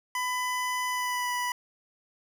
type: tone with pitch glide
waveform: 25% pulse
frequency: 1000 to 984 Hz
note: B5 to B5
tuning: +21 to -7 cents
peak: -24 dBFS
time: 0.15-1.52 s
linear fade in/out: 2 ms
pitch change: -28 cents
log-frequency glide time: 0.87-1.32 s
effects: none